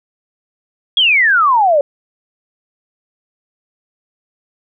sine exponential sweep, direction down, 3374 to 551 Hz, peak -8 dBFS, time 0.97-1.81 s, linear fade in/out 2 ms, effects none

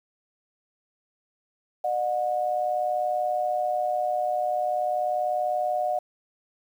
sine tone pair together, 606 / 726.4 Hz, D#5 / F#5, -46 / -32 cents, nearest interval minor third, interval 314 cents, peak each -27 / -25 dBFS, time 1.84-5.99 s, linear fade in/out 5 ms, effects 9-bit

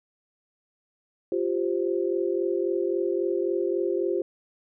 sine chord, F suspended second, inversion none, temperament just, 349.2 / 392.9 / 523.8 Hz, F4 / G4 / C5, 0 / +4 / +2 cents, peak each -26 / -27 / -31 dBFS, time 1.32-4.22 s, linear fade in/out 2 ms, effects none

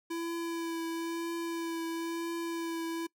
square tone with vibrato, 333.6 Hz, E4, 21 cents sharp, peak -34 dBFS, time 0.1-3.07 s, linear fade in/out 10 ms, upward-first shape triangle, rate 1 Hz, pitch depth 19 cents each way, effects noise-tail reverb RT60 0.1 s tail -22 dB re dry

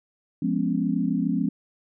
sine chord, C# dominant seventh, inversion first, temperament equal with one note detuned, 174.61 / 207.7 / 250 / 277.2 Hz, E#3 / G#3 / B3 / C#4, 0 / 0 / +21 / 0 cents, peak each -27 dBFS, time 0.42-1.49 s, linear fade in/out 5 ms, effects none

